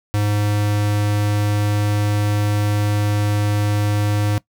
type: tone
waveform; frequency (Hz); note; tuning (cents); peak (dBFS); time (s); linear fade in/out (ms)
square; 103.83; G#2; 0; -17; 0.14-4.38; 0
effects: noise-tail reverb RT60 0.1 s tail -20 dB re dry